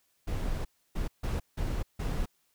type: noise bursts at uneven times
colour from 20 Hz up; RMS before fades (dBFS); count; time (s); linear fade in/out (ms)
brown; -31; 5; 0.27-0.65 / 0.95-1.08 / 1.23-1.4 / 1.57-1.83 / 1.99-2.26; 10
effects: white hiss -72 dBFS RMS until 2.54 s

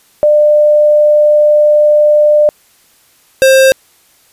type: tone pair in turn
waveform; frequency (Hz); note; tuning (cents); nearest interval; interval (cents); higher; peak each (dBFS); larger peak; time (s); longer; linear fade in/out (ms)
sine / square; 598 / 530.2; D5 / C5; +31 / +23; major second; 208; first; -4; neither; 0.23-2.49 / 3.42-3.72; first; 0
effects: white hiss -49 dBFS RMS until 4.32 s + resampled to 32000 Hz

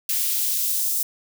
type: noise with high-pass filter sweep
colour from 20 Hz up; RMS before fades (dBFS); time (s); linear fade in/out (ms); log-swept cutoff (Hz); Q
blue; -23; 0.09-1.03; 2; 2000 to 6200; 0.81
effects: none

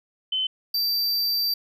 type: tone pair in turn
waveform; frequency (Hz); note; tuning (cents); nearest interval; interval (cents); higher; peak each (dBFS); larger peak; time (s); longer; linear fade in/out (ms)
sine / square; 3054 / 4671; G7 / D8; -46 / -10; perfect fifth; 736; second; -22 / -22; neither; 0.32-0.47 / 0.74-1.54; second; 5
effects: none

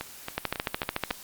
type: two click trains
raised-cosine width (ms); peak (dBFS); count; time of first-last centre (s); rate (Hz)
0.3; -16 / -10; 5 / 11; 0.01-1.106 / 0.38-1.11; 3.65 / 13.7
effects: white hiss -46 dBFS RMS until 1.23 s + Opus 48 kbps

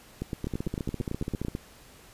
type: two click trains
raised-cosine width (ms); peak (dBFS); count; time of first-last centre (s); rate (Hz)
3; -18 / -18; 12 / 17; 0.22-1.449 / 0.47-1.551; 8.95 / 14.8
effects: pink hiss -53 dBFS RMS until 2.13 s + resampled to 32000 Hz

